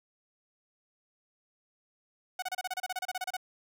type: tone bursts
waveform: sawtooth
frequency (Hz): 740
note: F#5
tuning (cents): 0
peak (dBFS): -28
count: 16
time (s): 2.39-3.368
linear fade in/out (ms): 5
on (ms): 33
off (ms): 30
effects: none